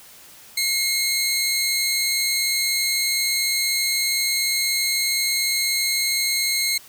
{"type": "tone pair together", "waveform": "20% pulse", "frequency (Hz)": [2155, 4068], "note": ["C#7", "C8"], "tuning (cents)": [-49, -50], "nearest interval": "major seventh", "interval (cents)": 1099, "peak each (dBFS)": -17, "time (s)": [0.57, 6.78], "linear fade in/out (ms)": 5, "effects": ["white hiss -46 dBFS RMS until 6.88 s"]}